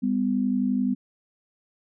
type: tone pair together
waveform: sine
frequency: 200 / 251.6 Hz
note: G3 / B3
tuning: +35 / +32 cents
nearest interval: major third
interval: 397 cents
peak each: -25 / -23 dBFS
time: 0.02-0.95 s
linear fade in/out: 20 ms
effects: none